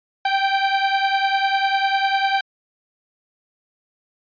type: beating tone pair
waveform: sawtooth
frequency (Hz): 779 / 789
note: G5 / G5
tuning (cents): -11 / +11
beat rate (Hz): 10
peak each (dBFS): -15 / -18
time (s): 0.25-2.41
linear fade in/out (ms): 5
effects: resampled to 11025 Hz